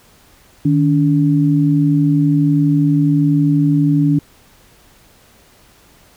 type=tone pair together; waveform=sine; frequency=153.56 / 285.8 Hz; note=D#3 / D4; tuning=-22 / -47 cents; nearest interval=major seventh; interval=1075 cents; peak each=-13 dBFS; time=0.65-4.19 s; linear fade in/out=5 ms; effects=pink hiss -49 dBFS RMS until 6.16 s